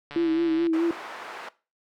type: click train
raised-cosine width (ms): 0.3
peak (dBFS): -23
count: 82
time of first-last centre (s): 0.11-0.669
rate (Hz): 145
type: tone with vibrato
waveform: sine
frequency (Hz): 330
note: E4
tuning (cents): +2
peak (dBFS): -20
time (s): 0.16-0.91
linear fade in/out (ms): 2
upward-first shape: sine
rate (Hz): 4.7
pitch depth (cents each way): 49
type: band-pass noise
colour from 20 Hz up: white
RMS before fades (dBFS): -39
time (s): 0.73-1.49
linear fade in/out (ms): 5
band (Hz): 490 to 1400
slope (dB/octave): 12
effects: noise-tail reverb RT60 0.3 s tail -18 dB re dry